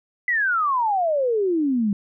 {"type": "exponential sweep", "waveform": "sine", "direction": "down", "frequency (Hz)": [2019, 195.3], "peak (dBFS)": -18, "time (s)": [0.28, 1.93], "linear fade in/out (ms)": 2, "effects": []}